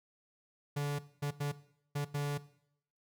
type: tone bursts at uneven times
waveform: 45% pulse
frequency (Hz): 144.3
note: D3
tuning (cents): -30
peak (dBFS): -32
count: 5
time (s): 0.76-0.99 / 1.22-1.31 / 1.4-1.52 / 1.95-2.05 / 2.14-2.38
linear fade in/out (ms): 10
effects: noise-tail reverb RT60 0.7 s tail -17 dB re dry